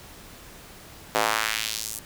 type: tone with high-pass filter sweep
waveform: square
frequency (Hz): 55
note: A1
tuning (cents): 0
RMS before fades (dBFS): -27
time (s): 1.15-1.99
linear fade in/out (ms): 0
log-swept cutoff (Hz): 590 to 9300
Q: 1.2
effects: pink hiss -46 dBFS RMS until 2.05 s